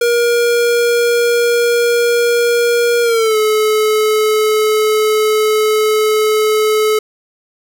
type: tone with pitch glide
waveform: square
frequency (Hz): 474.7 to 430.3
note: A#4 to A4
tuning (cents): +31 to -39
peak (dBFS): -11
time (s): 0.01-6.99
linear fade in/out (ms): 5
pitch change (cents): -170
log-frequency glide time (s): 3.02-3.37
effects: none